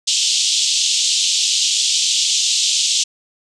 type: band-pass noise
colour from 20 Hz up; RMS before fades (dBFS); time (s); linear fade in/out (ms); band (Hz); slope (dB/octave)
pink; -17; 0.07-3.04; 10; 3000 to 7900; 48
effects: none